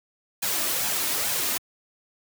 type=noise with flanger; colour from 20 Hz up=white; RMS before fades=-26 dBFS; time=0.42-1.58 s; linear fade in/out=10 ms; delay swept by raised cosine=1.2 to 3.3 ms; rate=2.3 Hz; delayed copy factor=+0.5; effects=high-pass 100 Hz 12 dB/octave